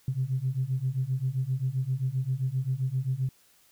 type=beating tone pair; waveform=sine; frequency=126.8 / 134.4 Hz; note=B2 / C3; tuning=+46 / +47 cents; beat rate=7.6 Hz; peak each=-29 / -28 dBFS; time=0.08-3.29 s; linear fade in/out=2 ms; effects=tanh soft clip ceiling -18 dBFS + white hiss -62 dBFS RMS until 3.71 s